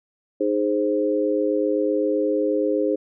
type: chord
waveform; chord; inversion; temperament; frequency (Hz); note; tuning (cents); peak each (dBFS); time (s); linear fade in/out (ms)
sine; Ab major; second; equal with one note detuned; 308.1 / 415.3 / 523.3; Eb4 / Ab4 / C5; -17 / 0 / 0; -23; 0.4-2.96; 10
effects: none